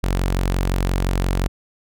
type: tone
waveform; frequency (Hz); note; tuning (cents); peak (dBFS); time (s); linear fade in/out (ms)
sawtooth; 45.75; F#1; -19; -14; 0.03-1.48; 10
effects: none